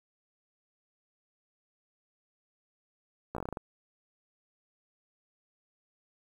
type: slowing click train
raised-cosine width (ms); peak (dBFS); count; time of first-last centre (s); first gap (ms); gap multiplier
1; -22; 9; 3.35-3.572; 15; 1.17
effects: 9-bit